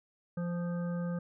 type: harmonic tone with a mistuned harmonic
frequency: 173.4 Hz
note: F3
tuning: 12 cents flat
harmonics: 1 / 3 / 5 / 7 / 9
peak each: -32 / -41 / -55 / -50 / -52 dBFS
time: 0.37-1.19 s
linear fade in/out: 5 ms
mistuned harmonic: 7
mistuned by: +26 cents
effects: none